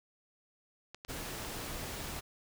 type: clicks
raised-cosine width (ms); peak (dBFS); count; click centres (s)
0.2; -28; 3; 0.946 / 1.049 / 1.449
type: noise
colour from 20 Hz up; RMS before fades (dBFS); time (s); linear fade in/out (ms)
pink; -41; 1.08-2.21; 20
effects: none